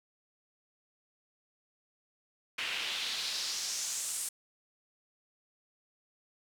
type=noise with band-pass filter sweep; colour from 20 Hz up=pink; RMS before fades=-36 dBFS; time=2.58-4.29 s; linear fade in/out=5 ms; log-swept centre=2500 to 9200 Hz; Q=2.3; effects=none